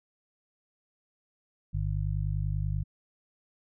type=harmonic tone; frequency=50.2 Hz; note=G1; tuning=42 cents sharp; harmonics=1 / 2 / 3; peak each=-31 / -31 / -33 dBFS; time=1.73-2.84 s; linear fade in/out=20 ms; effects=none